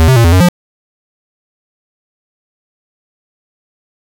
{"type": "tone with pitch steps", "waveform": "square", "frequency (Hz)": [81, 130.8, 116.5, 83.9, 91.9, 176.5], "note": ["E2", "C3", "A#2", "E2", "F#2", "F3"], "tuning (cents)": [-30, 0, -1, 31, -11, 19], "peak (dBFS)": -5, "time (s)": [0, 0.486], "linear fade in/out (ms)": 0, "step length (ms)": 81, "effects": []}